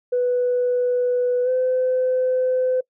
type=tone with pitch glide; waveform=sine; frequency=493.9 to 510.4 Hz; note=B4 to C5; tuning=0 to -43 cents; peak=-16 dBFS; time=0.12-2.81 s; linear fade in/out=10 ms; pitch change=+57 cents; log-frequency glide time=1.44-1.49 s; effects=noise-tail reverb RT60 0.1 s tail -24 dB re dry + tanh soft clip ceiling -13 dBFS